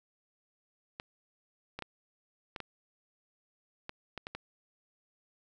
clicks, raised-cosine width 0.3 ms, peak -23 dBFS, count 9, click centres 0.999 / 1.79 / 1.823 / 2.562 / 2.603 / 3.894 / 4.177 / 4.269 / 4.35 s, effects none

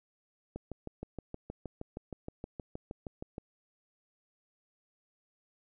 click train, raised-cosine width 2 ms, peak -26 dBFS, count 19, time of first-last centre 0.56-3.381 s, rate 6.38 Hz, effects none

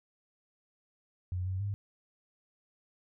sine tone with pitch steps, 90.7 / 93.8 / 101 Hz, F#2 / F#2 / G#2, -34 / +24 / -48 cents, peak -31 dBFS, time 1.32-1.74 s, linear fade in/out 0 ms, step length 140 ms, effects none

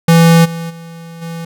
square tone with level steps, 166.4 Hz, E3, 17 cents sharp, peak -5 / -21 / -30 / -23 dBFS, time 0.08-1.45 s, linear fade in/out 5 ms, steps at 0.44 / 0.69 / 1.21 s, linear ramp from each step 20 ms, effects none

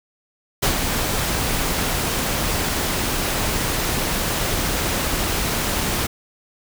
pink noise with ADSR envelope, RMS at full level -17 dBFS, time 0.62-6.07 s, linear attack 17 ms, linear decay 98 ms, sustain -5 dB, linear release 10 ms, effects none

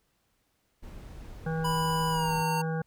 brown noise, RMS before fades -43 dBFS, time 0.82-2.43 s, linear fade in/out 20 ms
harmonic tone, 161.1 Hz, E3, 39 cents flat, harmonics 1 / 3 / 5 / 7 / 9 / 10, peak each -29 / -35 / -39 / -48 / -42 / -44 dBFS, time 1.46-2.82 s, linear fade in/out 5 ms
square tone with pitch glide, 987.8 to 916.3 Hz, B5 to A#5, 0 to -30 cents, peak -29 dBFS, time 1.64-2.62 s, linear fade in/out 10 ms, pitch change -130 cents, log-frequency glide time 2.1-2.33 s
effects pink hiss -73 dBFS RMS until 2.86 s

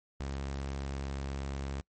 sawtooth tone, 68.5 Hz, C#2, 20 cents flat, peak -31 dBFS, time 0.2-1.81 s, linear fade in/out 0 ms, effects noise-tail reverb RT60 0.1 s tail -24 dB re dry + MP3 32 kbps

